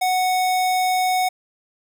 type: tone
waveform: square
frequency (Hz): 739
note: F#5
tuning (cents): -2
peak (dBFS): -18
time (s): 0.01-1.29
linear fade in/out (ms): 10
effects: none